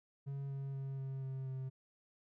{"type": "tone with pitch steps", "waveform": "triangle", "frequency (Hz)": [138.59, 137.16, 135.74, 134.33, 132.94, 131.57], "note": ["C#3", "C#3", "C#3", "C3", "C3", "C3"], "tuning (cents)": [0, -18, -36, 46, 28, 10], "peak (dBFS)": -37, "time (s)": [0.26, 1.7], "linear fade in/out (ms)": 20, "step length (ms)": 240, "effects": []}